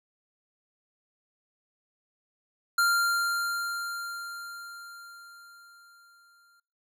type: tone with exponential decay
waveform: square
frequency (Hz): 1391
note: F6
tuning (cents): -7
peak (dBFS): -21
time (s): 2.78-6.6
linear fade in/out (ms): 5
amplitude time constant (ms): 830
effects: noise-tail reverb RT60 0.4 s tail -25 dB re dry